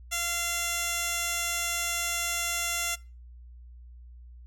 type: tone with band-pass filter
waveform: 15% pulse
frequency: 688 Hz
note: F5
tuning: 26 cents flat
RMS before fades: -30 dBFS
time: 0.11-2.96 s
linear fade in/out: 20 ms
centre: 7700 Hz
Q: 0.61
effects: noise-tail reverb RT60 0.3 s tail -21 dB re dry + added 60 Hz sine -45 dBFS peak until 4.46 s